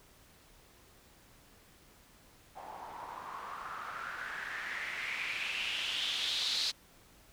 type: noise with low-pass filter sweep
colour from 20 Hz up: blue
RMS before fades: -38 dBFS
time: 2.55-6.72 s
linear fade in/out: 20 ms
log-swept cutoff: 770 to 4300 Hz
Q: 4.6
effects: pink hiss -61 dBFS RMS until 7.32 s